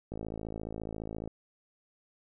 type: click train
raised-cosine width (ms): 2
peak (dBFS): -25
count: 64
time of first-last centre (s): 0.12-1.276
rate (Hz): 54.5
effects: none